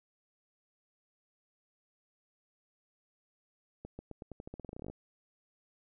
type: accelerating click train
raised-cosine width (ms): 2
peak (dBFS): -30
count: 19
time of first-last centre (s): 3.85-4.9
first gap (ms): 140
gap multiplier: 0.88
effects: none